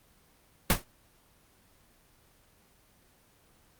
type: noise with exponential decay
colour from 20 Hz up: pink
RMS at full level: -18 dBFS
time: 0.7-0.84 s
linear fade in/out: 2 ms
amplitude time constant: 30 ms
effects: pink hiss -63 dBFS RMS until 3.79 s + Opus 24 kbps